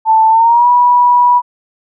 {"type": "tone with pitch glide", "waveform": "sine", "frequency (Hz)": [884, 975.2], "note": ["A5", "B5"], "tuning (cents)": [8, -22], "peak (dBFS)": -5, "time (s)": [0.05, 1.42], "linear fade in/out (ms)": 50, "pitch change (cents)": 170, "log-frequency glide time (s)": [0.29, 0.68], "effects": []}